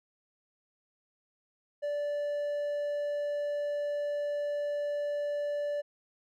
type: tone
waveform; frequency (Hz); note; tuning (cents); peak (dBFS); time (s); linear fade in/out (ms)
triangle; 583; D5; -13; -28; 1.82-5.82; 20
effects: none